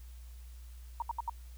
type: tone bursts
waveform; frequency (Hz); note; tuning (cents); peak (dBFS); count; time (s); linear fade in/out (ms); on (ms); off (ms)
sine; 935; A#5; +5; -31; 4; 1-1.297; 2; 21; 71
effects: added 60 Hz sine -46 dBFS peak until 1.57 s + white hiss -63 dBFS RMS until 1.57 s